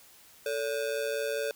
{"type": "ring-modulated tone", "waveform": "square", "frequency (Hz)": 506, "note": "B4", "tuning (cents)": 42, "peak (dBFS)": -27, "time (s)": [0.46, 1.51], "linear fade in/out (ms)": 0, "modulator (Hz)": 62.3, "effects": ["white hiss -56 dBFS RMS until 1.55 s"]}